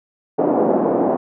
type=band-pass noise; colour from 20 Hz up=pink; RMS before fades=-17 dBFS; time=0.38-1.17 s; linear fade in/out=10 ms; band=240 to 780 Hz; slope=24 dB/octave; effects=none